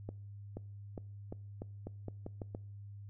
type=accelerating click train; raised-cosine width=2 ms; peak=-28 dBFS; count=10; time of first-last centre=0.09-2.549 s; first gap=480 ms; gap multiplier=0.85; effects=noise-tail reverb RT60 0.6 s tail -23 dB re dry + added 101 Hz sine -46 dBFS peak until 3.09 s